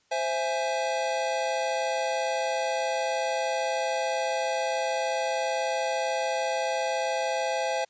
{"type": "chord", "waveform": "square", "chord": "C augmented", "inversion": "none", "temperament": "equal with one note detuned", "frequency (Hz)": [523.3, 663.8, 830.6], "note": ["C5", "E5", "G#5"], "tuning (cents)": [0, 12, 0], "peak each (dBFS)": -31, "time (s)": [0.11, 7.85], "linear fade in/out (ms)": 10, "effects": ["white hiss -67 dBFS RMS until 7.89 s", "resampled to 16000 Hz"]}